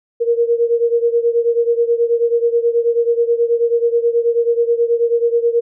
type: beating tone pair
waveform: sine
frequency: 466.2 / 475.5 Hz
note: A#4 / A#4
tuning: 0 / +34 cents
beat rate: 9.3 Hz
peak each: -14 / -17 dBFS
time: 0.2-5.61 s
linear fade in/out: 20 ms
effects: none